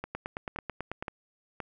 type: two click trains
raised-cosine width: 0.5 ms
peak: -20 / -19 dBFS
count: 4 / 9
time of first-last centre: 0.04-1.603 / 0.15-1.025 s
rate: 1.92 / 9.14 Hz
effects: none